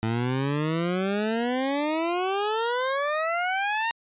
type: exponential sweep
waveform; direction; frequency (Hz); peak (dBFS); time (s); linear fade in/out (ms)
20% pulse; up; 110 to 932.3; -19; 0.03-3.91; 0
effects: resampled to 8000 Hz